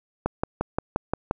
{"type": "click train", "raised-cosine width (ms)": 1, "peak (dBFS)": -9, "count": 7, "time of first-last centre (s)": [0.26, 1.311], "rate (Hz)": 5.71, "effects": []}